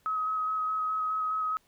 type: tone with vibrato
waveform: sine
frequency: 1272 Hz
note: D#6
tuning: 38 cents sharp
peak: -27 dBFS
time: 0.06-1.57 s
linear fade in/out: 0 ms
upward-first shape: square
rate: 4.8 Hz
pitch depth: 11 cents each way
effects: pink hiss -67 dBFS RMS until 1.67 s